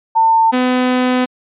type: tone pair in turn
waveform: sine / sawtooth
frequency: 899 / 252.3 Hz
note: A5 / B3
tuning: +37 / +37 cents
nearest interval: octave + minor seventh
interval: 2200 cents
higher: first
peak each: -8 dBFS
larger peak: neither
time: 0.15-0.52 / 0.52-1.26 s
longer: second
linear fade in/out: 20 ms
effects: resampled to 8000 Hz